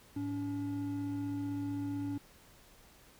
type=tone pair together; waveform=triangle; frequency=106.97 / 285.2 Hz; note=A2 / C#4; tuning=-48 / +49 cents; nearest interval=octave + perfect fourth; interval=1697 cents; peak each=-39 / -33 dBFS; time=0.16-2.18 s; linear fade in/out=5 ms; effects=pink hiss -60 dBFS RMS until 3.19 s